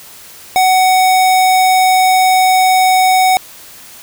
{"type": "tone", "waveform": "square", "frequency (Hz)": 747, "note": "F#5", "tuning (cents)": 16, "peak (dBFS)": -8, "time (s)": [0.56, 3.37], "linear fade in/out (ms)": 0, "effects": ["white hiss -36 dBFS RMS until 4.02 s"]}